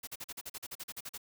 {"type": "noise bursts", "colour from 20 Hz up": "white", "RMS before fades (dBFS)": -42, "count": 14, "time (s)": [0.03, 1.178], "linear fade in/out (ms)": 10, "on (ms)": 43, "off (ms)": 42, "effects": []}